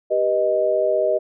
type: chord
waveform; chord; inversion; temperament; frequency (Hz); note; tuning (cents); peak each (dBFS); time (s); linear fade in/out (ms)
sine; G augmented; none; equal with one note detuned; 392 / 487.6 / 622.3; G4 / B4 / D#5; 0 / -22 / 0; -23 / -23 / -18; 0.1-1.19; 20
effects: none